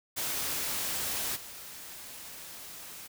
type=noise with level steps; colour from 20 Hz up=white; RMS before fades=-33 / -45 dBFS; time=0.16-3.08 s; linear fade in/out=20 ms; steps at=1.35 s; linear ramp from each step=20 ms; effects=none